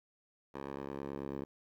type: tone with band-pass filter sweep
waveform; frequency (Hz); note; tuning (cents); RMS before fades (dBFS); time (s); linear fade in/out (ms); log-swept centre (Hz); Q
10% pulse; 69.3; C#2; 0; -42; 0.54-1.45; 10; 720 to 390; 0.88
effects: 12-bit